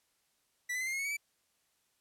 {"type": "tone with pitch steps", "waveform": "45% pulse", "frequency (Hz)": [1968, 2014, 2061, 2109, 2159, 2209, 2261, 2313], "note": ["B6", "B6", "C7", "C7", "C#7", "C#7", "C#7", "D7"], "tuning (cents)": [-7, 33, -27, 13, -46, -7, 34, -27], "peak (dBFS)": -33, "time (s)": [0.69, 1.17], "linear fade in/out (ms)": 10, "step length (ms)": 60, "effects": ["white hiss -75 dBFS RMS until 2 s", "low-pass 12000 Hz 12 dB/octave"]}